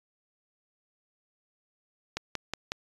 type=click train; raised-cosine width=0.2 ms; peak=-14 dBFS; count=4; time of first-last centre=2.17-2.719 s; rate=5.46 Hz; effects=resampled to 24000 Hz